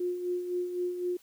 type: tone with tremolo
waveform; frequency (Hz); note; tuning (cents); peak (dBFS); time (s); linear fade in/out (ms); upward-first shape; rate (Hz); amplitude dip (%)
sine; 357.2; F4; +39; -27; 0-1.17; 5; sine; 3.9; 55
effects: white hiss -61 dBFS RMS until 1.22 s

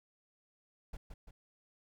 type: noise with echo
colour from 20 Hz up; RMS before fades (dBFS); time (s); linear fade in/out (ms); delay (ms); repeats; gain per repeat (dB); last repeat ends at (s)
brown; -43; 0.93-0.97; 5; 170; 2; -5; 1.31
effects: none

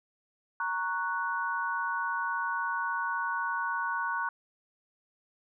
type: chord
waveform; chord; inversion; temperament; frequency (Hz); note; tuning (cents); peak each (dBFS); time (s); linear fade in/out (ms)
sine; F# major; first; equal; 932.3 / 1108.7 / 1480; A#5 / C#6 / F#6; 0 / 0 / 0; -34 / -34 / -32; 0.6-4.29; 2
effects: none

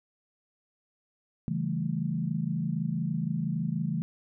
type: chord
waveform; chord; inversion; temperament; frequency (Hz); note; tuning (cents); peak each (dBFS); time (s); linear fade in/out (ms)
sine; A dominant seventh; first; equal; 138.59 / 164.81 / 196 / 220; C#3 / E3 / G3 / A3; 0 / 0 / 0 / 0; -34 / -30 / -36 / -34; 1.48-4.02; 0
effects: none

